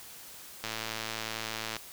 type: click train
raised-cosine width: 0.2 ms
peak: -17 dBFS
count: 126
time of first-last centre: 0.64-1.766 s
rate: 111 Hz
effects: white hiss -48 dBFS RMS until 1.92 s